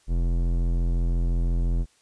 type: tone with low-pass filter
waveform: square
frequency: 42.88 Hz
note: F1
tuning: 31 cents flat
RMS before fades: -23 dBFS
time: 0.07-1.86 s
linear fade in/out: 50 ms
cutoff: 320 Hz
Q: 0.53
effects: white hiss -62 dBFS RMS until 2.01 s + resampled to 22050 Hz